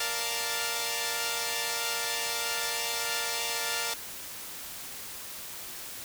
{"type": "chord", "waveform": "5% pulse", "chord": "Bb major seventh", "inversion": "none", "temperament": "equal", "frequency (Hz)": [466.2, 587.3, 698.5, 880], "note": ["Bb4", "D5", "F5", "A5"], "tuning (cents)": [0, 0, 0, 0], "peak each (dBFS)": [-23, -26, -24, -23], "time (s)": [0, 3.94], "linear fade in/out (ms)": 5, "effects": ["white hiss -41 dBFS RMS until 6.04 s"]}